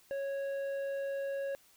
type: tone with tanh clipping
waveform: sine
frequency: 552 Hz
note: C#5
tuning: 7 cents flat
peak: -35 dBFS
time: 0.11-1.55 s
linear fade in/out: 0 ms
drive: 8 dB
effects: white hiss -64 dBFS RMS until 1.76 s